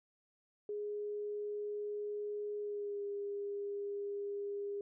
sine tone with pitch glide, 415.3 to 404.9 Hz, G#4 to G#4, 0 to -44 cents, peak -37 dBFS, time 0.69-4.81 s, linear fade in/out 2 ms, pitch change -44 cents, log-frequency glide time 2.6-3.03 s, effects none

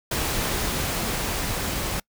pink noise with level ramp, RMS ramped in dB -25 to -28 dBFS, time 0.11-2 s, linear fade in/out 5 ms, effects noise-tail reverb RT60 0.1 s tail -26 dB re dry

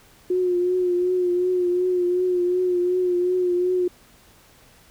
sine tone with vibrato, 360 Hz, F#4, 47 cents flat, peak -18 dBFS, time 0.3-3.88 s, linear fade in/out 5 ms, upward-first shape triangle, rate 2.7 Hz, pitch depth 40 cents each way, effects pink hiss -53 dBFS RMS until 4.9 s

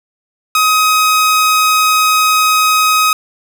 sawtooth tone, 1262 Hz, D#6, 24 cents sharp, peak -5 dBFS, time 0.55-3.13 s, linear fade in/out 2 ms, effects none

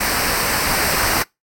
pink noise with comb filter, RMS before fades -19 dBFS, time 0-1.23 s, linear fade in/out 10 ms, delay 0.29 ms, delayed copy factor -0.6, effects noise-tail reverb RT60 0.2 s tail -24 dB re dry + AAC 64 kbps

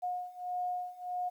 sine beating tone pair, 720 / 721.6 Hz, F#5 / F#5, -47 / -44 cents, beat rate 1.6 Hz, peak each -38 / -36 dBFS, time 0.02-1.3 s, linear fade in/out 20 ms, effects 11-bit

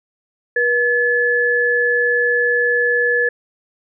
sine tone pair together, 482.4 / 1719 Hz, B4 / A6, -41 / -41 cents, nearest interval octave + minor seventh, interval 2200 cents, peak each -18 / -15 dBFS, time 0.56-3.29 s, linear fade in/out 5 ms, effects none

